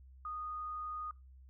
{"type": "tone", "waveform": "sine", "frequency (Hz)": 1236, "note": "D#6", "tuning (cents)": -12, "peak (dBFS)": -39, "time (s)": [0.25, 1.11], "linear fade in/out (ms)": 2, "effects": ["noise-tail reverb RT60 0.2 s tail -20 dB re dry", "added 65 Hz sine -54 dBFS peak until 1.49 s"]}